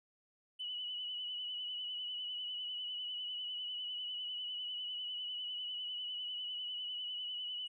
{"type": "tone with vibrato", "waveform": "triangle", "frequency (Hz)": 2964, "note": "F#7", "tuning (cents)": 2, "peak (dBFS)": -35, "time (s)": [0.59, 7.68], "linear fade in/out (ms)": 20, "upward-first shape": "sine", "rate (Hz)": 10, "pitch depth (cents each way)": 38, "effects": ["tanh soft clip ceiling -37 dBFS", "resampled to 22050 Hz"]}